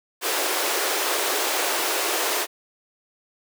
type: high-pass noise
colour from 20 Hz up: pink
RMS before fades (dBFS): -24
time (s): 0.21-2.47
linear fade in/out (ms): 50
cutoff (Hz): 340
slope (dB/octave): 48
effects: none